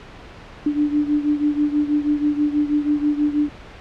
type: beating tone pair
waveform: sine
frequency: 293.7 / 299.9 Hz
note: D4 / D4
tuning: 0 / +36 cents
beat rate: 6.2 Hz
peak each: -18 / -22 dBFS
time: 0.66-3.49 s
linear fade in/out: 5 ms
effects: pink hiss -40 dBFS RMS until 3.8 s + low-pass 3000 Hz 12 dB/octave